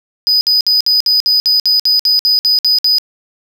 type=tone bursts; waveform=triangle; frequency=4978 Hz; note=D#8; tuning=in tune; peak=-7 dBFS; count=14; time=0.27-2.984 s; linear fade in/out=0 ms; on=140 ms; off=58 ms; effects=none